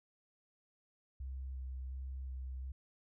sine tone with vibrato, 65.41 Hz, C2, in tune, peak -39 dBFS, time 1.2-2.72 s, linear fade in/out 5 ms, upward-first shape square, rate 1.4 Hz, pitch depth 14 cents each way, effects tanh soft clip ceiling -36 dBFS

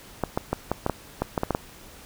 clicks, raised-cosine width 1 ms, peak -9 dBFS, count 11, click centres 0.237 / 0.375 / 0.53 / 0.716 / 0.864 / 0.897 / 1.22 / 1.378 / 1.434 / 1.507 / 1.549 s, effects pink hiss -47 dBFS RMS until 2.05 s

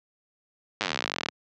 slowing click train, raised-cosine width 0.2 ms, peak -8 dBFS, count 30, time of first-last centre 0.81-1.287 s, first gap 9 ms, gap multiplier 1.04, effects high-pass 150 Hz 12 dB/octave + low-pass 5000 Hz 12 dB/octave

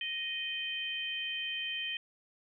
harmonic tone, 622.3 Hz, D#5, in tune, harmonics 3 / 4 / 5, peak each -42 / -39 / -36 dBFS, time 0.01-1.97 s, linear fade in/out 2 ms, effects none

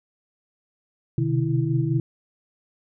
sine tone cluster, 127.9 / 133 / 152.2 / 329.7 Hz, C3 / C3 / D#3 / E4, -39 / +29 / -38 / 0 cents, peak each -23 / -30 / -24 / -27 dBFS, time 1.18-2 s, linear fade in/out 2 ms, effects none

